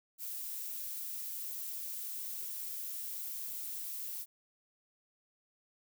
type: noise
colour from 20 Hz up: violet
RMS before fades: -41 dBFS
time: 0.18-4.26 s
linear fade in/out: 50 ms
effects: none